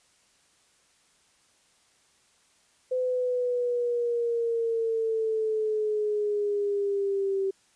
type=exponential sweep; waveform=sine; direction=down; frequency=510 to 386.1 Hz; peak=-24 dBFS; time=2.91-7.51 s; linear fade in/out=10 ms; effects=white hiss -64 dBFS RMS until 7.75 s + resampled to 22050 Hz